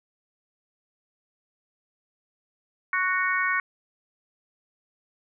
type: harmonic tone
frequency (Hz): 370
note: F#4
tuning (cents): 0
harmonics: 3 / 4 / 5 / 6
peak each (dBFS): -28 / -27 / -27 / -29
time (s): 2.93-3.6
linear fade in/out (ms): 2
effects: none